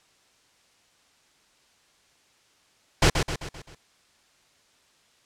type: noise with echo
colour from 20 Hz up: pink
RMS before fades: -17 dBFS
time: 3.02-3.1 s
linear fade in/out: 5 ms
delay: 130 ms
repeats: 5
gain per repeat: -6 dB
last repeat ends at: 3.75 s
effects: white hiss -62 dBFS RMS until 5.25 s + low-pass 7000 Hz 12 dB/octave